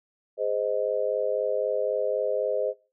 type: chord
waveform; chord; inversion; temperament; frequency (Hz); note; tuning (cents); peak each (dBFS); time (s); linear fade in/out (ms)
sine; Ab major; none; just; 415.3 / 519.1 / 623; Ab4 / C5 / Eb5; 0 / -14 / +2; -30 / -27 / -28; 0.37-2.74; 50
effects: noise-tail reverb RT60 0.3 s tail -19 dB re dry